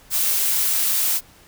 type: noise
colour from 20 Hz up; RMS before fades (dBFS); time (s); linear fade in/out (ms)
blue; -20; 0.1-1.21; 50
effects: pink hiss -50 dBFS RMS until 1.47 s